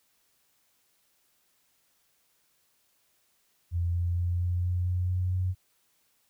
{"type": "tone with pitch steps", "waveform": "sine", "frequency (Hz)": [86.2, 87, 87.81, 88.62, 89.45, 90.28, 91.11, 91.96], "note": ["F2", "F2", "F2", "F2", "F2", "F#2", "F#2", "F#2"], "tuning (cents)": [-22, -6, 10, 26, 42, -42, -26, -10], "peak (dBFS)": -25, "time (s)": [3.71, 5.55], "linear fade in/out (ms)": 50, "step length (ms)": 230, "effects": ["white hiss -70 dBFS RMS until 6.29 s"]}